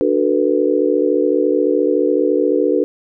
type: chord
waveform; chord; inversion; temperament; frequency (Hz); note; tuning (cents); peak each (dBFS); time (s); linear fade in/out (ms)
sine; B minor seventh; first; just; 296.3 / 370.4 / 444.5 / 493.9; D4 / F#4 / A4 / B4; +15 / +2 / +18 / 0; -18; 0.01-2.84; 0
effects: none